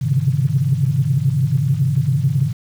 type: tone cluster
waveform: sine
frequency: 102.2 / 128.7 / 135.8 / 146.9 / 164.8 Hz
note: G#2 / C3 / C#3 / D3 / E3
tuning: -27 / -28 / -35 / +1 / 0 cents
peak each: -24 / -18 / -20 / -19 / -25 dBFS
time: 0.01-2.53 s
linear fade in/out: 20 ms
effects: tanh soft clip ceiling -3 dBFS + 7-bit